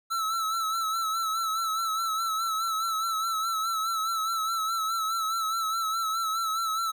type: tone with vibrato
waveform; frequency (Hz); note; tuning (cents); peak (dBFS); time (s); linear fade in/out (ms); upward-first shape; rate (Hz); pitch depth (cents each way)
square; 1318.5; E6; 0; -27; 0.1-6.92; 20; sine; 4.8; 48
effects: none